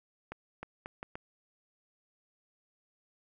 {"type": "accelerating click train", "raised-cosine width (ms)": 0.5, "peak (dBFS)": -25, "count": 5, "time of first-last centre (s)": [0.32, 1.155], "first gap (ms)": 310, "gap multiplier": 0.74, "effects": []}